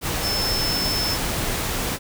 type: tone in noise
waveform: sine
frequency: 5274 Hz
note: E8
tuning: in tune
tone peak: -23 dBFS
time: 0.21-1.18 s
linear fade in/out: 50 ms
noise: pink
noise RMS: -25 dBFS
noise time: 0.01-1.99 s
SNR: -1 dB
effects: none